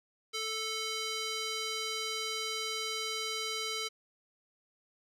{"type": "tone with band-pass filter", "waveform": "square", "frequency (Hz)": 440, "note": "A4", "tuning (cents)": 0, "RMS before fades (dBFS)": -36, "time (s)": [0.33, 3.89], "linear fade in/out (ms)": 20, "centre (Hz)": 4200, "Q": 1.2, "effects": []}